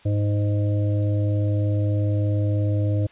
harmonic tone, 103.2 Hz, G#2, 10 cents flat, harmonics 1 / 3 / 5 / 6, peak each -19 / -29 / -33 / -35 dBFS, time 0.05-3.07 s, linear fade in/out 10 ms, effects white hiss -52 dBFS RMS until 3.11 s + resampled to 8000 Hz

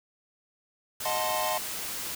white noise, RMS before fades -35 dBFS, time 1-2.15 s, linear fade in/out 5 ms
square chord, D# diminished seventh, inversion none, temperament equal with one note detuned, 622.3 / 729 / 880 / 1046.5 Hz, D#5 / F#5 / A5 / C6, 0 / -26 / 0 / 0 cents, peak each -33 / -34 / -34 / -34 dBFS, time 1.05-1.58 s, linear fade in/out 5 ms
effects none

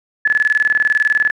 sine tone with tremolo, 1721 Hz, A6, 39 cents flat, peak -9 dBFS, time 0.25-1.31 s, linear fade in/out 5 ms, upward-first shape square, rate 20 Hz, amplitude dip 80%, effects resampled to 24000 Hz

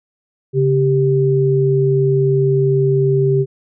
sine tone pair together, 138.59 / 392 Hz, C#3 / G4, 0 / 0 cents, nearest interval octave + tritone, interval 1800 cents, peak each -14 dBFS, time 0.53-3.46 s, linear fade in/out 50 ms, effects none

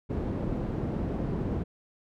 white low-pass noise, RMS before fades -31 dBFS, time 0.09-1.64 s, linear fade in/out 20 ms, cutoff 280 Hz, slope 12 dB/octave, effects none

